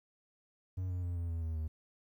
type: tone with pitch steps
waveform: triangle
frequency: 92.5 / 90.02 / 87.61 / 85.26 / 82.98 / 80.76 / 78.6 Hz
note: F#2 / F#2 / F2 / F2 / E2 / E2 / D#2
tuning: 0 / -47 / +6 / -41 / +12 / -35 / +18 cents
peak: -32 dBFS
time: 0.77-1.68 s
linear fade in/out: 10 ms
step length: 130 ms
effects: 12-bit